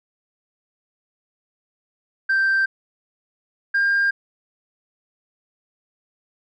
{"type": "tone pair in turn", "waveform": "sine", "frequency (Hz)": [1568, 1603.7], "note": ["G6", "G6"], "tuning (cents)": [0, 39], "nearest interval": "unison", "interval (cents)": 39, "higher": "second", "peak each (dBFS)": -14, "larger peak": "neither", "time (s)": [[2.29, 2.66], [3.74, 4.11]], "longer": "neither", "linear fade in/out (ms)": 10, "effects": ["tanh soft clip ceiling -14 dBFS"]}